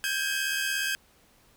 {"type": "tone cluster", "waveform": "sawtooth", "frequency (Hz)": [1576, 1653, 2549], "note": ["G6", "G#6", "D#7"], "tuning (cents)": [9, -9, 41], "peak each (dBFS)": [-26, -29, -30], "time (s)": [0.04, 0.95], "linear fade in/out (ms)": 0, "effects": ["pink hiss -61 dBFS RMS until 1.56 s"]}